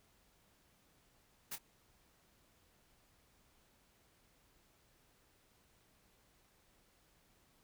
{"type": "noise with echo", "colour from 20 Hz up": "white", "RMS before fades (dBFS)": -43, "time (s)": [1.51, 1.56], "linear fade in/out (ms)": 10, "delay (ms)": 25, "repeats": 1, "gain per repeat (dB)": -10, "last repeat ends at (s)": 1.585, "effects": ["pink hiss -71 dBFS RMS until 7.63 s"]}